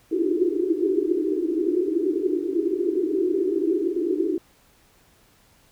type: band-pass noise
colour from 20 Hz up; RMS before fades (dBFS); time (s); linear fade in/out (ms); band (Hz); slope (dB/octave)
pink; -23; 0.11-4.38; 2; 310 to 400; 96
effects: pink hiss -58 dBFS RMS until 5.71 s